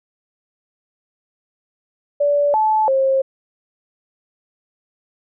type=tone with pitch steps; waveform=sine; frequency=578 / 867 / 535 Hz; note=D5 / A5 / C5; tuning=-28 / -26 / +38 cents; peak=-13 dBFS; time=2.2-3.22 s; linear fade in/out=10 ms; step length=340 ms; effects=none